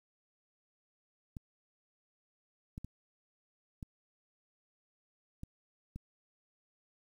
clicks, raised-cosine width 5 ms, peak -30 dBFS, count 6, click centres 1.368 / 2.779 / 2.846 / 3.828 / 5.434 / 5.96 s, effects 10-bit

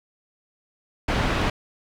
pink low-pass noise, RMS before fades -23 dBFS, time 1.08-1.5 s, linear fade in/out 5 ms, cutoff 2900 Hz, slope 12 dB/octave, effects none

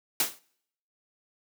white noise with exponential decay, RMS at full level -21 dBFS, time 0.2-0.39 s, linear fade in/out 2 ms, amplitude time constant 41 ms, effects noise-tail reverb RT60 0.7 s tail -25 dB re dry + high-pass 200 Hz 12 dB/octave

